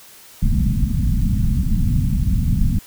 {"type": "low-pass noise", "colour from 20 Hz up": "pink", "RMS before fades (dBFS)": -17, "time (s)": [0.42, 2.79], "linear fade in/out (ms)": 5, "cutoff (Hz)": 230, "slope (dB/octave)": 48, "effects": ["white hiss -44 dBFS RMS until 2.86 s"]}